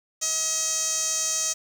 sawtooth tone with band-pass filter, 637 Hz, D#5, 41 cents sharp, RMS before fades -26 dBFS, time 0.21-1.54 s, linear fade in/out 20 ms, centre 6500 Hz, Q 6.4, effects 7-bit

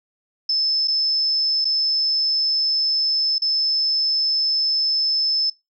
sine tone with dropouts, 5250 Hz, E8, 8 cents flat, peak -17 dBFS, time 0.49-5.5 s, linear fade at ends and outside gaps 5 ms, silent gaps 0.875-0.88 / 1.646-1.652 / 3.383-3.419 s, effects noise-tail reverb RT60 0.2 s tail -22 dB re dry

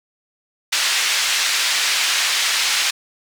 pink band-pass noise, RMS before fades -19 dBFS, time 0.72-2.91 s, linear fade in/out 10 ms, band 2100 to 6400 Hz, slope 12 dB/octave, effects none

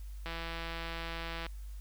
click train, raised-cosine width 0.3 ms, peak -24 dBFS, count 201, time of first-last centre 0.26-1.465 s, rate 166 Hz, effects added 50 Hz sine -41 dBFS peak until 1.8 s + white hiss -63 dBFS RMS until 1.8 s

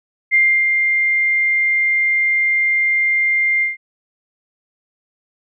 sine tone with ADSR envelope, 2100 Hz, C7, 6 cents sharp, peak -9 dBFS, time 0.31-3.77 s, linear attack 34 ms, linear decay 300 ms, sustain -4 dB, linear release 150 ms, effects none

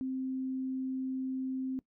sine tone, 261.5 Hz, C4, 1 cent flat, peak -32 dBFS, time 0.01-1.79 s, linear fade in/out 0 ms, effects noise-tail reverb RT60 0.1 s tail -20 dB re dry

